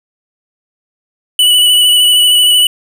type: tone with vibrato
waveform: square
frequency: 2960 Hz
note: F#7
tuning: in tune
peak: -6 dBFS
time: 1.39-2.67 s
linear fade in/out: 2 ms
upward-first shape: square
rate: 13 Hz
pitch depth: 17 cents each way
effects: none